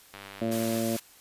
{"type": "click train", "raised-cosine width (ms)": 0.3, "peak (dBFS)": -26, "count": 65, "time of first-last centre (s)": [0.14, 0.786], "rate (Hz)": 99.1}
{"type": "harmonic tone", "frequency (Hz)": 113.8, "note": "A#2", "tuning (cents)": -41, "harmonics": [1, 2, 3, 4, 5, 6], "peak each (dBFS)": [-37, -29, -33, -40, -33, -38], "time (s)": [0.41, 0.97], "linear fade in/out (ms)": 10}
{"type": "high-pass noise", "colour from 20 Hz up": "white", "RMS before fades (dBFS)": -37, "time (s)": [0.51, 1], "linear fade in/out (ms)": 10, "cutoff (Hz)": 830, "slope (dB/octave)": 48}
{"effects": ["white hiss -55 dBFS RMS until 1.2 s", "resampled to 32000 Hz"]}